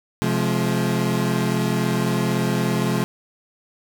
30% pulse chord, F minor, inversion second, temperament equal with one note detuned, 130.81 / 174.61 / 212.3 Hz, C3 / F3 / Ab3, 0 / 0 / +38 cents, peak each -21 dBFS, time 0.22-3.04 s, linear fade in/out 0 ms, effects none

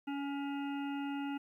harmonic tone with a mistuned harmonic, 281.9 Hz, C#4, 29 cents sharp, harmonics 1 / 3 / 5 / 7 / 9 / 10, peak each -36 / -44 / -49 / -56 / -54 / -53 dBFS, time 0.07-1.38 s, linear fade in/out 10 ms, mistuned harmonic 3, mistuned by -19 cents, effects 12-bit

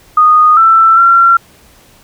sine tone with pitch steps, 1236 / 1332 / 1367 Hz, D#6 / E6 / F6, -12 / +18 / -37 cents, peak -3 dBFS, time 0.17-1.37 s, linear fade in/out 5 ms, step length 400 ms, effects pink hiss -44 dBFS RMS until 2.03 s

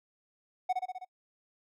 triangle tone with echo, 740 Hz, F#5, in tune, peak -23 dBFS, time 0.69-0.73 s, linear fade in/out 10 ms, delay 64 ms, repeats 5, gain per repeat -3 dB, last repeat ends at 1.05 s, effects noise-tail reverb RT60 0.1 s tail -25 dB re dry

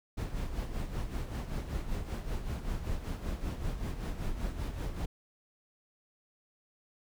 brown noise with tremolo, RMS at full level -33 dBFS, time 0.17-5.06 s, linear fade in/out 10 ms, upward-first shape sine, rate 5.2 Hz, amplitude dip 60%, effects none

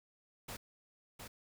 pink noise with echo, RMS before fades -45 dBFS, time 0.48-0.57 s, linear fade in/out 10 ms, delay 710 ms, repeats 1, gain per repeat -4 dB, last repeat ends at 1.28 s, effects none

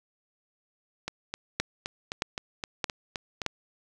two click trains, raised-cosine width 0.2 ms, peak -15 / -9 dBFS, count 10 / 4, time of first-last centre 1.08-3.418 / 1.6-3.463 s, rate 3.85 / 1.61 Hz, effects none

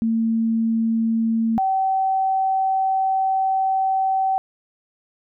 sine tone pair in turn, 226 / 766.6 Hz, A3 / G5, +47 / -39 cents, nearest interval octave + major sixth, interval 2114 cents, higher second, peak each -17 dBFS, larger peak neither, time 0.02-1.58 / 1.58-4.38 s, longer second, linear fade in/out 0 ms, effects none

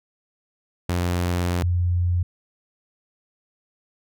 sawtooth / sine tone pair in turn, 88.2 / 88.2 Hz, F2 / F2, +18 / +18 cents, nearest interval unison, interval 0 cents, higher neither, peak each -17 / -18 dBFS, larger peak first, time 0.89-1.63 / 1.63-2.23 s, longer first, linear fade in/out 5 ms, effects none

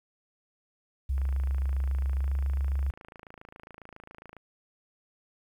sine tone with pitch glide, 67.1 to 68.35 Hz, C2 to C#2, +44 to -24 cents, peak -25 dBFS, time 1.09-2.91 s, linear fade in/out 10 ms, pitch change +32 cents, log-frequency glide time 2.21-2.27 s
click train, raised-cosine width 0.5 ms, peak -31 dBFS, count 88, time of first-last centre 1.18-4.367 s, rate 27.3 Hz
effects 10-bit

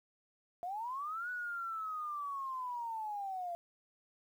sine linear two-way sweep, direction up then down, 681 to 1484 to 681 Hz, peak -37 dBFS, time 0.63-3.55 s, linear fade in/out 0 ms, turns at 1.3 s, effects 11-bit

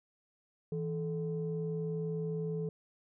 sine tone pair together, 162.68 / 434.3 Hz, E3 / A4, -23 / -23 cents, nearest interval octave + perfect fourth, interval 1700 cents, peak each -34 / -36 dBFS, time 0.72-2.69 s, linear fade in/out 2 ms, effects tanh soft clip ceiling -26 dBFS

